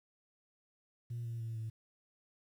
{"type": "tone with pitch steps", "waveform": "sine", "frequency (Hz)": [118.5, 116.06, 113.67, 111.33], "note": ["A#2", "A#2", "A#2", "A2"], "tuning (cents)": [29, -7, -43, 21], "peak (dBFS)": -36, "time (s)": [1.1, 1.7], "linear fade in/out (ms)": 10, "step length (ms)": 150, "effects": ["tanh soft clip ceiling -35 dBFS", "11-bit"]}